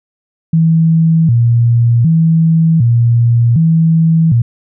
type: tone with vibrato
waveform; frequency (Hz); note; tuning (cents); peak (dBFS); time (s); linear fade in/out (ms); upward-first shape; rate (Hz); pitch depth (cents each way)
sine; 138.6; C#3; 0; -6; 0.53-4.42; 5; square; 0.66; 280
effects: none